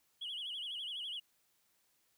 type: tone with vibrato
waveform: sine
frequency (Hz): 3113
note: G7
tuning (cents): -13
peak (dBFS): -38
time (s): 0.21-1.2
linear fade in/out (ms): 10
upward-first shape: sine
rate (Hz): 12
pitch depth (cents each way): 150
effects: tanh soft clip ceiling -36 dBFS + white hiss -75 dBFS RMS until 2.17 s